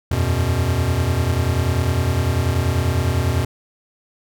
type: chord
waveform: square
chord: E suspended second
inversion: none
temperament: equal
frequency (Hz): 82.41 / 92.5 / 123.47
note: E2 / F#2 / B2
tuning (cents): 0 / 0 / 0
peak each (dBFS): -22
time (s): 0.11-3.45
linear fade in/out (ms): 5
effects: none